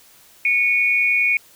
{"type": "tone pair together", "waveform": "sine", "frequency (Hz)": [2217, 2447], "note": ["C#7", "D#7"], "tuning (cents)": [0, -29], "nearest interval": "major second", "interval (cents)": 171, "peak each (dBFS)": [-18, -17], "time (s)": [0.45, 1.37], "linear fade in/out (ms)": 2, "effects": ["white hiss -50 dBFS RMS until 1.55 s"]}